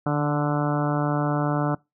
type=harmonic tone with a mistuned harmonic; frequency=146.83 Hz; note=D3; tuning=in tune; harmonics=1 / 2 / 3 / 4 / 5 / 6 / 7 / 8 / 9 / 10; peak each=-24 / -26 / -34 / -30 / -31 / -35 / -35 / -37 / -33 / -39 dBFS; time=0.06-1.75 s; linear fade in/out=5 ms; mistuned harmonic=1; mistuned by=+24 cents; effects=noise-tail reverb RT60 0.2 s tail -23 dB re dry